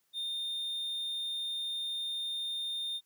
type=tone; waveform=triangle; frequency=3636 Hz; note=A#7; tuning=44 cents flat; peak=-32 dBFS; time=0.13-3.01 s; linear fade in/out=50 ms; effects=white hiss -75 dBFS RMS until 3.05 s